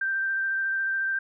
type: tone with vibrato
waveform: sine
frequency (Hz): 1568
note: G6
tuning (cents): 0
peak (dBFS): -24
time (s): 0.01-1.19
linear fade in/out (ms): 5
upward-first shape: sine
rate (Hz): 14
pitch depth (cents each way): 12
effects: none